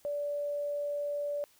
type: tone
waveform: sine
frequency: 580 Hz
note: D5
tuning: 22 cents flat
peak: -31 dBFS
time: 0.05-1.44 s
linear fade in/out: 0 ms
effects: white hiss -64 dBFS RMS until 1.59 s